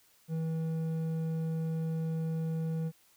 sine tone with hard clipping, 161.5 Hz, E3, 35 cents flat, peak -32 dBFS, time 0.28-2.92 s, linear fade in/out 50 ms, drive 6 dB, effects white hiss -65 dBFS RMS until 3.16 s

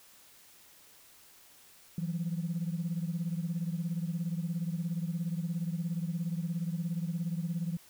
sine beating tone pair, 164.6 / 181.6 Hz, E3 / F#3, -2 / -32 cents, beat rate 17 Hz, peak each -32 / -35 dBFS, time 1.98-7.77 s, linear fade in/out 2 ms, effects tanh soft clip ceiling -25 dBFS + white hiss -58 dBFS RMS until 7.89 s

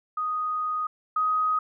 sine tone pair in turn, 1244.5 / 1255.3 Hz, D#6 / D#6, 0 / +15 cents, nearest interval unison, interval 15 cents, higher second, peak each -25 / -21 dBFS, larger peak second, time 0.17-0.87 / 1.16-1.59 s, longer first, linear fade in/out 5 ms, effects none

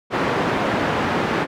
pink band-pass noise, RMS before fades -21 dBFS, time 0.1-1.47 s, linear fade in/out 50 ms, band 180 to 1900 Hz, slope 12 dB/octave, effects none

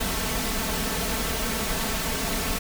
pink noise with comb filter, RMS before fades -27 dBFS, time 0-2.59 s, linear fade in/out 10 ms, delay 4.5 ms, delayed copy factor +0.7, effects none

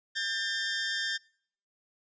20% pulse tone pair together, 1600 / 1795.9 Hz, G6 / A6, +35 / +35 cents, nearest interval major second, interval 200 cents, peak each -29 / -27 dBFS, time 0.15-1.18 s, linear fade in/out 20 ms, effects noise-tail reverb RT60 0.6 s tail -25 dB re dry + resampled to 16000 Hz

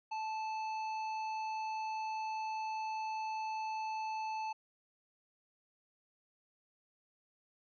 sine tone with tanh clipping, 875 Hz, A5, 10 cents flat, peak -38 dBFS, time 0.11-4.53 s, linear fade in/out 10 ms, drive 12 dB, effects resampled to 16000 Hz

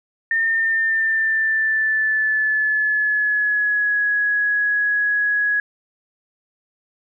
sine tone with pitch glide, 1814 to 1673.1 Hz, A#6 to G#6, -48 to +12 cents, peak -16 dBFS, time 0.31-5.6 s, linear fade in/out 2 ms, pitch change -140 cents, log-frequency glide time 0.5-3.98 s, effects none

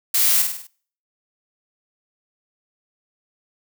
blue noise with echo, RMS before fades -18 dBFS, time 0.14-0.42 s, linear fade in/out 5 ms, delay 50 ms, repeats 5, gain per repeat -5 dB, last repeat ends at 0.67 s, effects noise-tail reverb RT60 0.5 s tail -23 dB re dry

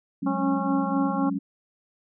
sine chord, F# suspended second, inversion none, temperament equal, 185 / 207.7 / 277.2 Hz, F#3 / G#3 / C#4, 0 / 0 / 0 cents, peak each -30 / -31 / -28 dBFS, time 0.22-1.39 s, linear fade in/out 10 ms
harmonic tone, 273.3 Hz, C#4, 24 cents flat, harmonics 1 / 2 / 3 / 4 / 5, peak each -26 / -34 / -31 / -32 / -37 dBFS, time 0.26-1.3 s, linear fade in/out 10 ms
effects none

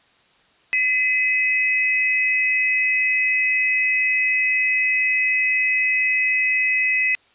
sine tone pair together, 2023 / 2547 Hz, B6 / D#7, +41 / +40 cents, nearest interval major third, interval 399 cents, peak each -20 / -19 dBFS, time 0.73-7.15 s, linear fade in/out 0 ms, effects white hiss -57 dBFS RMS until 7.34 s + resampled to 8000 Hz

